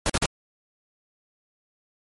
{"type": "noise bursts", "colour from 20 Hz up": "pink", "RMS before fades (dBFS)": -22, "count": 3, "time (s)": [0.06, 0.258], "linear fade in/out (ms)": 0, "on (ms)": 36, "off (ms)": 45, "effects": ["MP3 48 kbps"]}